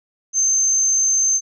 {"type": "tone", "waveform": "sine", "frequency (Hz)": 6272, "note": "G8", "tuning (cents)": 0, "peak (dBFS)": -14, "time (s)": [0.33, 1.41], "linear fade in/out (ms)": 50, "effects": []}